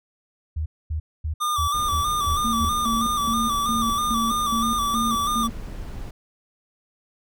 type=tone bursts; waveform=sine; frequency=77.7 Hz; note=D#2; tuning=2 cents flat; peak=-23 dBFS; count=7; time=0.56-2.7 s; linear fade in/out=10 ms; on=100 ms; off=240 ms
type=tone with vibrato; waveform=square; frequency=1182 Hz; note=D6; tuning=11 cents sharp; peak=-22 dBFS; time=1.4-5.48 s; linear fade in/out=20 ms; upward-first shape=square; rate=3.1 Hz; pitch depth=42 cents each way
type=noise; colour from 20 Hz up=brown; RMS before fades=-34 dBFS; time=1.74-6.11 s; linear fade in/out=5 ms
type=tone with tremolo; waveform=sine; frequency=228.5 Hz; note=A#3; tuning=34 cents flat; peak=-24 dBFS; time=2.44-5.5 s; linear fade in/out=10 ms; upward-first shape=square; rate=2.4 Hz; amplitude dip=80%
effects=none